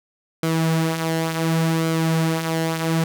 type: tone with flanger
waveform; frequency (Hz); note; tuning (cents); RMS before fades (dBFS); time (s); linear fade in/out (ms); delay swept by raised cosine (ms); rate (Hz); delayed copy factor
sawtooth; 162.6; E3; -23; -21; 0.43-3.04; 2; 1.1 to 7; 0.69; -0.5
effects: none